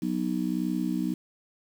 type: harmonic tone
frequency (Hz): 61.74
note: B1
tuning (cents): 0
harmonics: 3 / 4 / 5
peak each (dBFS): -30 / -30 / -30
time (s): 0.02-1.14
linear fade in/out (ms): 5
effects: 8-bit